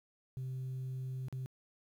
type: tone with dropouts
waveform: sine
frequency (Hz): 130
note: C3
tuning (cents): -11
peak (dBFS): -35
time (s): 0.37-1.46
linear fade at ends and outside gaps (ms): 0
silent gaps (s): 1.284-1.326
effects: tanh soft clip ceiling -36 dBFS + 11-bit